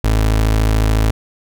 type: tone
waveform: 30% pulse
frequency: 53.9 Hz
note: A1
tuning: 35 cents flat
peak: -9 dBFS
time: 0.04-1.11 s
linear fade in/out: 5 ms
effects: none